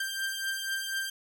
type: beating tone pair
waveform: sawtooth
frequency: 1575 / 1579.1 Hz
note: G6 / G6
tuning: +8 / +12 cents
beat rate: 4.1 Hz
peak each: -33 / -29 dBFS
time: 0-1.1 s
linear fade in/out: 5 ms
effects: none